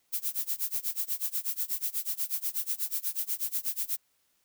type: noise with tremolo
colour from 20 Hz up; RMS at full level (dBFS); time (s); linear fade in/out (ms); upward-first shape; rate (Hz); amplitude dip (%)
violet; -29; 0.12-3.97; 20; sine; 8.2; 95
effects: white hiss -72 dBFS RMS until 4.44 s